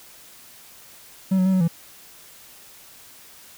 triangle tone with pitch steps, 190.2 / 185.1 / 190 / 186.3 / 167.3 Hz, F#3 / F#3 / F#3 / F#3 / E3, +48 / +1 / +46 / +12 / +26 cents, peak -14 dBFS, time 1.31-1.68 s, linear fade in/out 10 ms, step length 74 ms, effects white hiss -47 dBFS RMS until 3.57 s

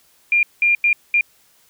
sine tone bursts at uneven times, 2400 Hz, D7, 37 cents sharp, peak -12 dBFS, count 4, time 0.32-0.43 / 0.62-0.75 / 0.84-0.93 / 1.14-1.21 s, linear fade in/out 2 ms, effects white hiss -56 dBFS RMS until 1.69 s

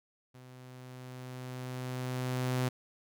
sawtooth tone with level ramp, 127.2 Hz, C3, 48 cents flat, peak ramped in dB -47 to -24 dBFS, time 0.34-2.69 s, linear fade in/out 10 ms, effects none

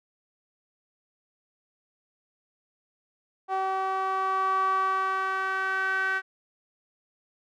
sawtooth tone with band-pass filter sweep, 381.9 Hz, G4, 45 cents flat, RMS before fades -27 dBFS, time 3.48-6.22 s, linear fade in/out 50 ms, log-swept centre 890 to 1600 Hz, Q 6, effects none

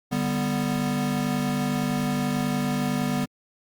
square chord, G major, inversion second, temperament equal, 146.83 / 196 / 246.9 Hz, D3 / G3 / B3, 0 / 0 / 0 cents, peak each -30 / -29 / -27 dBFS, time 0.11-3.26 s, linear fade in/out 20 ms, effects Opus 48 kbps

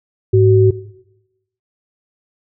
sine tone pair together, 105.76 / 376.9 Hz, G#2 / F#4, +32 / +32 cents, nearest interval octave + minor seventh, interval 2200 cents, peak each -10 dBFS, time 0.33-0.71 s, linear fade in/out 10 ms, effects noise-tail reverb RT60 0.9 s tail -17 dB re dry

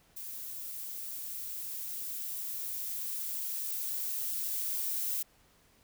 violet noise with level ramp, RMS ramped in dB -42 to -33 dBFS, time 0.16-5.23 s, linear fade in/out 10 ms, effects pink hiss -65 dBFS RMS until 5.83 s

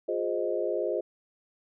sine chord, F minor seventh, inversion none, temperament equal with one note detuned, 354.7 / 415.3 / 523.3 / 622.3 Hz, F4 / Ab4 / C5 / Eb5, +27 / 0 / 0 / 0 cents, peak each -32 dBFS, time 0.08-1.01 s, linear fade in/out 10 ms, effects none

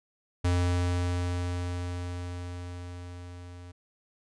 square tone with level ramp, 88.6 Hz, F2, 25 cents sharp, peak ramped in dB -23 to -44 dBFS, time 0.44-3.72 s, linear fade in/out 10 ms, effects resampled to 22050 Hz

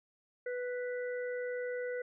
harmonic tone, 493.9 Hz, B4, in tune, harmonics 1 / 3 / 4, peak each -35 / -45 / -47 dBFS, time 0.46-2.02 s, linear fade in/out 5 ms, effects none

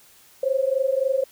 sine tone pair together, 521 / 544.6 Hz, C5 / C#5, -7 / -31 cents, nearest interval minor second, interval 76 cents, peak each -22 dBFS, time 0.43-1.24 s, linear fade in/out 5 ms, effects white hiss -53 dBFS RMS until 1.31 s

